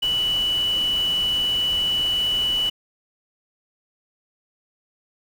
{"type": "tone in noise", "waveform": "sine", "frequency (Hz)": 2960, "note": "F#7", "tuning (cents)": 0, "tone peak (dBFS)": -19, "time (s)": [0.02, 2.7], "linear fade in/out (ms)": 10, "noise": "pink", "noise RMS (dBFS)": -36, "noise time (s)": [0.02, 2.7], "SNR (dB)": 14, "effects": []}